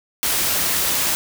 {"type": "noise", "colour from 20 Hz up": "white", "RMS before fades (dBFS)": -20, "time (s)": [0.23, 1.15], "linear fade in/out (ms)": 0, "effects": []}